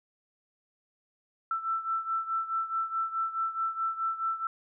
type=beating tone pair; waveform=sine; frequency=1330 / 1334.7 Hz; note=E6 / E6; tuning=+15 / +21 cents; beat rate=4.7 Hz; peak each=-30 / -34 dBFS; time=1.51-4.47 s; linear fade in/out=2 ms; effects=none